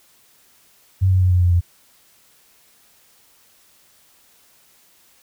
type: tone with pitch steps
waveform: sine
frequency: 94.6 / 93.03 / 91.48 / 89.96 / 88.47 / 87 Hz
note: F#2 / F#2 / F#2 / F#2 / F2 / F2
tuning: +39 / +10 / -19 / -48 / +23 / -6 cents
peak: -12 dBFS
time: 1.01-1.61 s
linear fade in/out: 20 ms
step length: 100 ms
effects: white hiss -55 dBFS RMS until 5.22 s